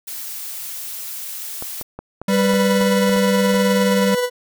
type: noise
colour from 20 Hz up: blue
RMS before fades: -30 dBFS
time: 0.07-1.83 s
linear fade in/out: 10 ms
type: clicks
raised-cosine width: 1 ms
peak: -17 dBFS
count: 9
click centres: 1.624 / 1.813 / 1.99 / 2.216 / 2.537 / 2.812 / 3.094 / 3.163 / 3.542 s
type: tone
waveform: square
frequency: 195.7 Hz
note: G3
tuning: 3 cents flat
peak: -17 dBFS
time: 2.28-4.15 s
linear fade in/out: 5 ms
type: tone with tremolo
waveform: 40% pulse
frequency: 493.9 Hz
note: B4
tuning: in tune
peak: -15 dBFS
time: 2.28-4.3 s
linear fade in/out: 50 ms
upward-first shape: sine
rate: 19 Hz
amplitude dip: 35%
effects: none